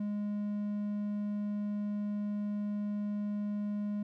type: tone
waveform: triangle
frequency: 206.8 Hz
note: G#3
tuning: 7 cents flat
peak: -30 dBFS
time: 0-4.03 s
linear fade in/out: 5 ms
effects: none